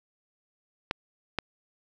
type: clicks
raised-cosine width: 0.3 ms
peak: -11 dBFS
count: 2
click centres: 0.911 / 1.387 s
effects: none